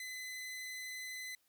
sawtooth tone, 2022 Hz, B6, 40 cents sharp, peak -39 dBFS, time 0-1.35 s, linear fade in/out 2 ms, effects white hiss -75 dBFS RMS until 1.48 s

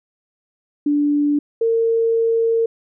sine tone pair in turn, 291.8 / 456.4 Hz, D4 / A#4, -11 / -37 cents, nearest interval minor sixth, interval 774 cents, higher second, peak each -14 dBFS, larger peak neither, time 0.86-1.39 / 1.61-2.66 s, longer second, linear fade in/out 5 ms, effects none

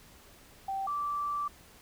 sine tone pair in turn, 778 / 1165.7 Hz, G5 / D6, -13 / -13 cents, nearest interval perfect fifth, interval 700 cents, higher second, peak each -31 / -30 dBFS, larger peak second, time 0.68-0.87 / 0.87-1.48 s, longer second, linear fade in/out 5 ms, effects pink hiss -56 dBFS RMS until 1.81 s

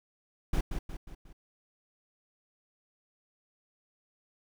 brown noise with echo, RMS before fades -27 dBFS, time 0.53-0.61 s, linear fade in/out 5 ms, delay 180 ms, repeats 4, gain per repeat -6 dB, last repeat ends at 1.33 s, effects none

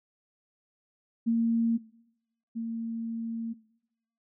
sine tone pair in turn, 229.9 / 228.4 Hz, A#3 / A#3, -24 / -35 cents, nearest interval unison, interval 11 cents, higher first, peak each -22 / -30 dBFS, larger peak first, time 1.26-1.78 / 2.55-3.54 s, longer second, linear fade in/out 20 ms, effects noise-tail reverb RT60 0.8 s tail -20 dB re dry

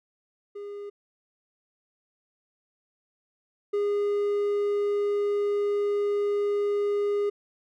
triangle tone pair in turn, 407.7 / 409.3 Hz, G#4 / G#4, -32 / -25 cents, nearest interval unison, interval 7 cents, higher second, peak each -33 / -21 dBFS, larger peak second, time 0.55-0.9 / 3.73-7.3 s, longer second, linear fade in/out 10 ms, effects none

